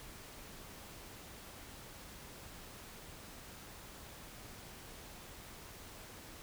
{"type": "silence", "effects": ["pink hiss -52 dBFS RMS until 6.42 s"]}